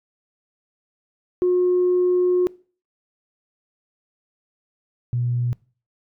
sine tone pair in turn, 360.6 / 121.45 Hz, F#4 / B2, -45 / -29 cents, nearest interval octave + perfect fifth, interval 1884 cents, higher first, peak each -14 / -19 dBFS, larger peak first, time 1.42-2.47 / 5.13-5.53 s, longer first, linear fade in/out 0 ms, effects noise-tail reverb RT60 0.4 s tail -23 dB re dry + tanh soft clip ceiling -12 dBFS

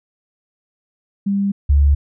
sine tone pair in turn, 199 / 71.26 Hz, G3 / C#2, +26 / +48 cents, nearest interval octave + tritone, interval 1778 cents, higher first, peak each -15 / -9 dBFS, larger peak second, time 1.26-1.52 / 1.69-1.95 s, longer neither, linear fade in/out 10 ms, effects none

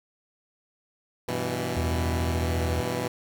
10% pulse chord, E minor, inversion first, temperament equal with one note detuned, 96.54 / 123.47 / 164.81 Hz, G2 / B2 / E3, -26 / 0 / 0 cents, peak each -26 / -22 / -24 dBFS, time 1.28-3.08 s, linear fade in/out 5 ms
triangle tone, 82.5 Hz, E2, 2 cents sharp, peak -24 dBFS, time 1.76-2.81 s, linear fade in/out 10 ms
effects none

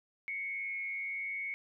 sine tone with frequency modulation, 2200 Hz, C#7, 14 cents flat, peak -35 dBFS, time 0.28-1.54 s, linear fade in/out 0 ms, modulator 101 Hz, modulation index 0.59, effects none

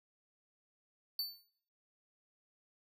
square tone with exponential decay, 4501 Hz, C#8, 26 cents sharp, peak -32 dBFS, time 1.19-1.48 s, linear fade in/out 2 ms, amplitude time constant 61 ms, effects noise-tail reverb RT60 0.6 s tail -21 dB re dry

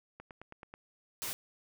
click train, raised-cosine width 0.5 ms, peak -32 dBFS, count 6, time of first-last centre 0.2-0.739 s, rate 9.27 Hz
white noise, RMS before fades -38 dBFS, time 1.22-1.33 s, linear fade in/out 0 ms
effects none

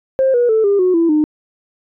sine tone with pitch steps, 530 / 483.2 / 440.6 / 401.7 / 366.2 / 333.9 / 304.4 Hz, C5 / B4 / A4 / G4 / F#4 / E4 / D#4, +22 / -38 / +2 / +42 / -18 / +22 / -38 cents, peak -9 dBFS, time 0.19-1.24 s, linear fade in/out 0 ms, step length 150 ms, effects tanh soft clip ceiling -6 dBFS

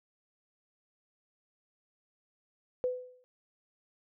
sine tone with exponential decay, 502 Hz, B4, 28 cents sharp, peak -25 dBFS, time 2.84-3.24 s, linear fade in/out 0 ms, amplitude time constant 86 ms, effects none

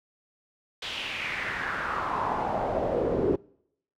brown noise with band-pass filter sweep, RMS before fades -29 dBFS, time 0.82-3.36 s, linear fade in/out 5 ms, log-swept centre 3400 to 370 Hz, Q 3.4, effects noise-tail reverb RT60 0.7 s tail -24 dB re dry

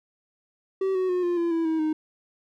triangle tone with pitch steps, 383.5 / 372.2 / 361.1 / 350.5 / 340.1 / 330 / 320.3 / 310.8 Hz, G4 / F#4 / F#4 / F4 / F4 / E4 / E4 / D#4, -38 / +10 / -42 / +6 / -46 / +2 / -50 / -2 cents, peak -20 dBFS, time 0.81-1.93 s, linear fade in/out 5 ms, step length 140 ms, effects none

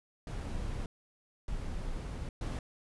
brown noise bursts at uneven times, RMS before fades -37 dBFS, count 3, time 0.27-0.86 / 1.48-2.29 / 2.41-2.59 s, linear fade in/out 2 ms, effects resampled to 24000 Hz

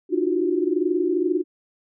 sine tone cluster, 302.4 / 335 / 357 / 377.5 Hz, D#4 / E4 / F4 / F#4, -49 / +28 / +38 / +35 cents, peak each -25 / -27 / -22 / -26 dBFS, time 0.09-1.44 s, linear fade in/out 50 ms, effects none

